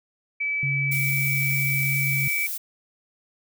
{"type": "tone", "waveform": "sine", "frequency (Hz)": 2300, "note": "D7", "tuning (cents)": -37, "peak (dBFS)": -23, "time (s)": [0.4, 2.47], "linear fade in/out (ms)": 10}
{"type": "tone with vibrato", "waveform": "sine", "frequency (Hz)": 138.59, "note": "C#3", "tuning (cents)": 0, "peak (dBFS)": -25, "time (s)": [0.63, 2.28], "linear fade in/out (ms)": 2, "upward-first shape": "sine", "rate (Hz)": 18, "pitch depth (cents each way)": 8}
{"type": "noise", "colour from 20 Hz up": "violet", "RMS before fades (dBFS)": -30, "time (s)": [0.91, 2.58], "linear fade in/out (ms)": 10}
{"effects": []}